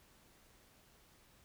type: silence
effects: pink hiss -66 dBFS RMS until 1.44 s